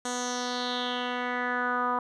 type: tone with low-pass filter sweep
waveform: 10% pulse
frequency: 246.9 Hz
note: B3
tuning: in tune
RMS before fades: -30 dBFS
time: 0.05-1.99 s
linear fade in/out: 2 ms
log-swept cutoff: 7600 to 1100 Hz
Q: 4
effects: none